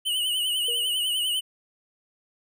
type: tone with vibrato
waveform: square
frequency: 2968 Hz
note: F#7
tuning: 5 cents sharp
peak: -24 dBFS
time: 0.05-1.41 s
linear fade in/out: 20 ms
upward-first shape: triangle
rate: 10 Hz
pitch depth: 85 cents each way
type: tone with exponential decay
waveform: sine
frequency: 474 Hz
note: A#4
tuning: 29 cents sharp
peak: -32 dBFS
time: 0.68-1.02 s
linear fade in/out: 5 ms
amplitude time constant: 72 ms
effects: none